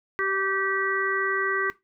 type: harmonic tone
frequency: 388.1 Hz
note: G4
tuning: 17 cents flat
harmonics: 1 / 3 / 4 / 5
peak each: -29 / -29 / -29 / -29 dBFS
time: 0.19-1.7 s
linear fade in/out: 0 ms
effects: noise-tail reverb RT60 0.2 s tail -17 dB re dry